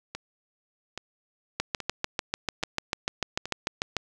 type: two click trains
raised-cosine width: 0.2 ms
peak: -9 / -17 dBFS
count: 17 / 5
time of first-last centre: 1.6-3.967 / 0.15-3.456 s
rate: 6.76 / 1.21 Hz
effects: none